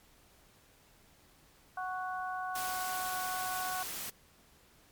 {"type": "harmonic tone", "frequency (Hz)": 370, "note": "F#4", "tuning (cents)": 0, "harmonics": [2, 3, 4], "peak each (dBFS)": [-37, -40, -41], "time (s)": [1.77, 3.83], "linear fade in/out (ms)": 5}
{"type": "noise", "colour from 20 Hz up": "white", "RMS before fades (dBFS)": -40, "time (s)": [2.55, 4.1], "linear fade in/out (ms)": 5}
{"effects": ["pink hiss -63 dBFS RMS until 4.91 s", "MP3 96 kbps"]}